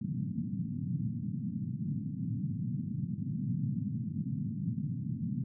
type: band-pass noise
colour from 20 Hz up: pink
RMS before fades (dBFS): -35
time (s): 0.01-5.44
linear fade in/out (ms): 5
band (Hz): 110 to 240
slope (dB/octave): 48
effects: none